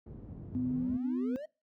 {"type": "low-pass noise", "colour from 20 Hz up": "pink", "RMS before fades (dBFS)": -44, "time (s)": [0.06, 0.97], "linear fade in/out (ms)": 5, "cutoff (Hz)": 260, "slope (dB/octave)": 12}
{"type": "exponential sweep", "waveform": "triangle", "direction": "up", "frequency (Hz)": [92.5, 640], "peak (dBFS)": -37, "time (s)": [0.52, 1.46], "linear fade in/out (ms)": 10}
{"type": "tone", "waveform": "sine", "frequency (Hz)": 252, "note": "B3", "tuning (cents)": 35, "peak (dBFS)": -30, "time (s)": [0.55, 1.36], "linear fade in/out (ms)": 0}
{"effects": ["noise-tail reverb RT60 0.3 s tail -24 dB re dry", "high-pass 60 Hz 12 dB/octave"]}